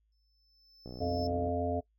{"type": "tone with exponential growth", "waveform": "triangle", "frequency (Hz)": 5274, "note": "E8", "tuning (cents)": 0, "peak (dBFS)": -40, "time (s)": [0.12, 1.27], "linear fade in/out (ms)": 2, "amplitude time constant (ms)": 250}
{"type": "click train", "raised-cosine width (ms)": 2, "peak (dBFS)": -31, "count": 40, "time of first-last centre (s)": [0.86, 1.489], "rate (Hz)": 62}
{"type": "harmonic tone", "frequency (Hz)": 87.31, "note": "F2", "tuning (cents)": 0, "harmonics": [1, 3, 5, 7, 8], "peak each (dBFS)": [-36, -36, -36, -36, -36], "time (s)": [1, 1.81], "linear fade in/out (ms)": 20}
{"effects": ["noise-tail reverb RT60 0.1 s tail -19 dB re dry", "added 53 Hz sine -70 dBFS peak until 1.98 s"]}